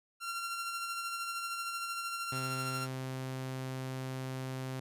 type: tone with tremolo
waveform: sawtooth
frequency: 1373 Hz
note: F6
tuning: 30 cents flat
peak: -31 dBFS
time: 0.2-2.88 s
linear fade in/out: 50 ms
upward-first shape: sine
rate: 13 Hz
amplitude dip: 35%
type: tone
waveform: sawtooth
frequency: 130.81 Hz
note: C3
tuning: in tune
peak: -33 dBFS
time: 2.32-4.8 s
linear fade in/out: 5 ms
effects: resampled to 32000 Hz